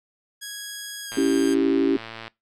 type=tone with pitch glide; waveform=10% pulse; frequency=1659 to 1600.6 Hz; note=G#6 to G6; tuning=-2 to +36 cents; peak=-24 dBFS; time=0.41-1.55 s; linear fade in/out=20 ms; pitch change=-62 cents; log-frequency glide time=1.04-1.15 s
type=click train; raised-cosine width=0.3 ms; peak=-20 dBFS; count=132; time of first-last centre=1.12-2.279 s; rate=113 Hz
type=chord; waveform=sine; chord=C# diminished; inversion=none; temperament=equal; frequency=277.2 / 329.6 / 392 Hz; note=C#4 / E4 / G4; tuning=0 / 0 / 0 cents; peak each=-20 / -23 / -23 dBFS; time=1.17-1.97 s; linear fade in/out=5 ms
effects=noise-tail reverb RT60 0.2 s tail -22 dB re dry